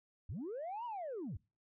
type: linear two-way sweep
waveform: sine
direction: up then down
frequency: 64.7 to 987 to 64.7 Hz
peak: -38 dBFS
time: 0.29-1.37 s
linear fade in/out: 5 ms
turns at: 0.85 s
effects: noise-tail reverb RT60 0.3 s tail -25 dB re dry + tanh soft clip ceiling -37 dBFS